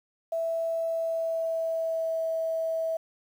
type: tone with pitch glide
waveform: sine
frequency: 659.3 to 650.6 Hz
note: E5 to E5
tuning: 0 to -23 cents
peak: -26 dBFS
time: 0.32-2.97 s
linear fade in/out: 5 ms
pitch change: -23 cents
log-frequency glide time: 0.66-2.23 s
effects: 9-bit